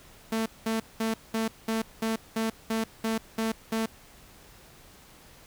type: tone bursts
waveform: sawtooth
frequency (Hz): 223.3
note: A3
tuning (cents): +26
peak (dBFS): -22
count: 11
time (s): 0.32-3.86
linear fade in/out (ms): 5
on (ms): 140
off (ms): 200
effects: pink hiss -53 dBFS RMS until 5.46 s